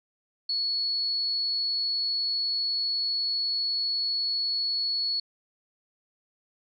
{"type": "tone", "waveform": "sine", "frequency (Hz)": 4388, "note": "C#8", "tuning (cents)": -18, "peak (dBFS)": -25, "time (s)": [0.49, 5.2], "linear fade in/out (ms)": 5, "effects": []}